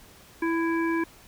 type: harmonic tone with a mistuned harmonic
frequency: 330.6 Hz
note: E4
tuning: 5 cents sharp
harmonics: 1 / 3 / 5 / 7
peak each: -24 / -32 / -33 / -37 dBFS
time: 0.42-1.04 s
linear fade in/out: 5 ms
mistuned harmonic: 3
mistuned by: +16 cents
effects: pink hiss -52 dBFS RMS until 1.27 s